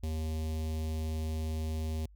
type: tone with notch filter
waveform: square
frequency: 78.8 Hz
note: D#2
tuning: 23 cents sharp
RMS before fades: -34 dBFS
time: 0.03-2.06 s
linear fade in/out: 5 ms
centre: 1400 Hz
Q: 0.58
effects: added 50 Hz sine -53 dBFS peak until 2.15 s